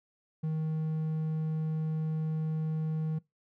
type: tone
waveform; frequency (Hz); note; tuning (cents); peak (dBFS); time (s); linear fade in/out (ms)
triangle; 157.4; D#3; +20; -27; 0.43-3.19; 10
effects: noise-tail reverb RT60 0.2 s tail -23 dB re dry